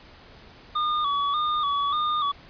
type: tone with vibrato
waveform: square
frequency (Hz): 1175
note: D6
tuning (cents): +1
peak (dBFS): -23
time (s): 0.75-2.32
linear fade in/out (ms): 10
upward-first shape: square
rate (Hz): 1.7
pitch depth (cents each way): 59
effects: pink hiss -49 dBFS RMS until 2.49 s + resampled to 11025 Hz